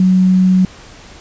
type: tone with quantisation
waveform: sine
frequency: 185.5 Hz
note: F#3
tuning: 5 cents sharp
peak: -7 dBFS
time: 0-0.65 s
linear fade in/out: 2 ms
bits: 6
effects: pink hiss -38 dBFS RMS until 1.2 s + resampled to 16000 Hz